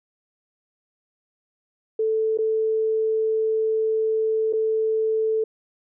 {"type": "tone with dropouts", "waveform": "sine", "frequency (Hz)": 440, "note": "A4", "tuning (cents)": 0, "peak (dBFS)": -19, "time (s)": [1.99, 5.44], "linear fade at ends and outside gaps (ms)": 5, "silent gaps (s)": [[2.375, 2.386], [4.527, 4.533]], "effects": []}